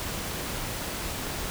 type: noise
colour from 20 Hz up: pink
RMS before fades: -33 dBFS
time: 0-1.5 s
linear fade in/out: 0 ms
effects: none